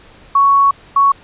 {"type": "tone bursts at uneven times", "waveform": "sine", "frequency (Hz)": 1113, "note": "C#6", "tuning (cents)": 7, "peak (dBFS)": -7, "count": 2, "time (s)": [[0.35, 0.71], [0.96, 1.12]], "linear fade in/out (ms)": 5, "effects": ["pink hiss -43 dBFS RMS until 1.23 s", "resampled to 8000 Hz"]}